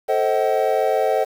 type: chord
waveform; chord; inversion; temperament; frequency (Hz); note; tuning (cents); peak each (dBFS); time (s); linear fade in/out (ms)
triangle; A diminished seventh; none; just; 440 / 528 / 633.6 / 760.3; A4 / C5 / Eb5 / Gb5; 0 / +16 / +31 / +47; -20; 0.08-1.25; 20
effects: 7-bit